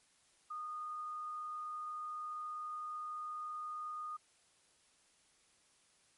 sine tone, 1230 Hz, D#6, 20 cents flat, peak -40 dBFS, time 0.5-4.17 s, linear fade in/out 10 ms, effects white hiss -70 dBFS RMS until 6.17 s + MP3 48 kbps

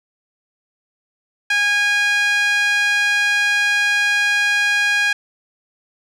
5% pulse tone with band-pass filter, 820 Hz, G#5, 22 cents flat, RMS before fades -17 dBFS, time 1.5-5.13 s, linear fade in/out 5 ms, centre 1900 Hz, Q 4.8, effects none

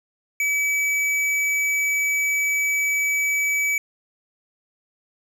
sine tone with tanh clipping, 2289 Hz, D7, 45 cents flat, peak -21 dBFS, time 0.4-3.78 s, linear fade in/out 2 ms, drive 16 dB, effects none

